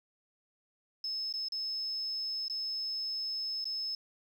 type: tone with dropouts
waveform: sine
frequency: 5210 Hz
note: E8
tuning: 21 cents flat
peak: -33 dBFS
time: 1.04-3.95 s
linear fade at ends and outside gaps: 2 ms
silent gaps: 1.326-1.338 / 1.485-1.521 / 2.482-2.498 / 3.643-3.654 s
effects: 10-bit